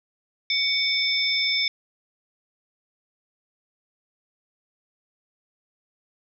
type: tone cluster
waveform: sine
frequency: 2241 / 3568 / 5270 Hz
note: C#7 / A7 / E8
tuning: +18 / +23 / -1 cents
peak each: -25 dBFS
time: 0.5-1.68 s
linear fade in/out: 2 ms
effects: none